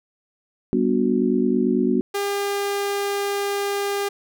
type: chord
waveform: sine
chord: G major seventh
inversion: none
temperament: just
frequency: 196 / 245 / 294 / 367.5 Hz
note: G3 / B3 / D4 / F#4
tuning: 0 / -14 / +2 / -12 cents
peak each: -24 / -20 / -26 / -22 dBFS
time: 0.73-2.01 s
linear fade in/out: 0 ms
type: tone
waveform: sawtooth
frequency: 402.3 Hz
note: G4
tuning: 45 cents sharp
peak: -18 dBFS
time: 2.14-4.09 s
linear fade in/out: 10 ms
effects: none